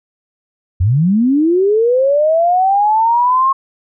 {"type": "linear sweep", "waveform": "sine", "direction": "up", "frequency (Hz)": [81, 1085], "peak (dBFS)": -9, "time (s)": [0.8, 3.53], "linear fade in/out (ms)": 10, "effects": []}